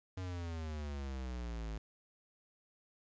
square exponential sweep, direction down, 94 to 52.6 Hz, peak -40 dBFS, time 0.17-1.78 s, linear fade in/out 5 ms, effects resampled to 16000 Hz + 11-bit

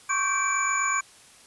sine tone cluster, 1090 / 1138 / 1568 / 2322 / 6880 Hz, C#6 / C#6 / G6 / D7 / A8, -29 / +45 / 0 / -20 / -40 cents, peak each -29 dBFS, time 0.09-1.01 s, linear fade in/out 10 ms, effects white hiss -52 dBFS RMS until 1.46 s + resampled to 24000 Hz

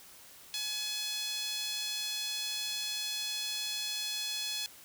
sawtooth tone with high-pass filter, 847 Hz, G#5, 34 cents sharp, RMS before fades -36 dBFS, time 0.54-4.66 s, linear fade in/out 0 ms, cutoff 3700 Hz, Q 2.4, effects white hiss -54 dBFS RMS until 4.84 s

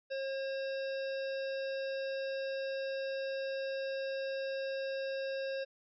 harmonic tone with a mistuned harmonic, 539 Hz, C#5, 49 cents flat, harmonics 1 / 3 / 5 / 7 / 9 / 10, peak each -35 / -45 / -49 / -52 / -54 / -55 dBFS, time 0.1-5.65 s, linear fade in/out 20 ms, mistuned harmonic 7, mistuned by +17 cents, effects none

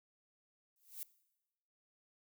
violet noise with exponential growth, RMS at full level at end -41 dBFS, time 0.76-1.03 s, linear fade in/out 1 ms, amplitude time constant 57 ms, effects noise-tail reverb RT60 1.0 s tail -20 dB re dry

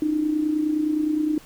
sine tone with amplitude modulation, 305.8 Hz, D#4, 30 cents flat, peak -17 dBFS, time 0.02-1.38 s, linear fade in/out 2 ms, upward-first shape sine, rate 29.7 Hz, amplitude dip 60%, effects pink hiss -49 dBFS RMS until 1.45 s

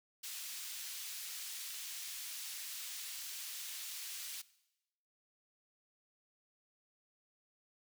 pink high-pass noise, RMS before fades -45 dBFS, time 0.23-4.42 s, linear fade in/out 10 ms, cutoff 3300 Hz, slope 12 dB/octave, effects noise-tail reverb RT60 0.9 s tail -19 dB re dry

